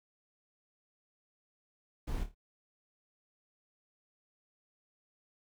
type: noise with echo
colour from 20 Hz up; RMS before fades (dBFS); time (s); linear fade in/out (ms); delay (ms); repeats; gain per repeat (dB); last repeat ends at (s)
brown; -35; 2.07-2.24; 10; 27; 4; -8; 2.348
effects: none